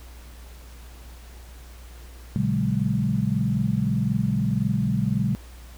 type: tone cluster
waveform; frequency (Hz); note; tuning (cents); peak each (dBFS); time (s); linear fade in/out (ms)
sine; 119.5 / 143.4 / 187.1 / 208.8; A#2 / D3 / F#3 / G#3; +43 / -41 / +20 / +10; -26; 2.36-5.35; 0
effects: added 60 Hz sine -41 dBFS peak until 5.77 s + pink hiss -50 dBFS RMS until 5.77 s